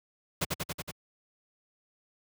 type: noise with echo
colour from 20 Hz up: pink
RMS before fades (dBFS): -28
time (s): 0.41-0.45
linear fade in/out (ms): 10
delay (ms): 93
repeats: 5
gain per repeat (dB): -2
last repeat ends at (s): 0.915
effects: high-pass 80 Hz 12 dB/octave